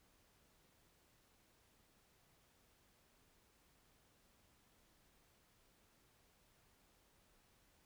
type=silence; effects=pink hiss -73 dBFS RMS until 7.85 s